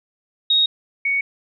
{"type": "tone pair in turn", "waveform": "sine", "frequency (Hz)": [3756, 2229], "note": ["A#7", "C#7"], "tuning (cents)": [12, 9], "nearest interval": "major sixth", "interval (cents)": 903, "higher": "first", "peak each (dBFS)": [-13, -17], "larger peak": "first", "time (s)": [[0.5, 0.66], [1.05, 1.21]], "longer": "neither", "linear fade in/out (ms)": 5, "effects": []}